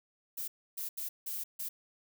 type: noise bursts at uneven times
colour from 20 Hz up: violet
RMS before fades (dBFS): -38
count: 5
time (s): 0.37-0.48 / 0.77-0.89 / 0.97-1.09 / 1.26-1.44 / 1.59-1.69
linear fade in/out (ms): 10
effects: none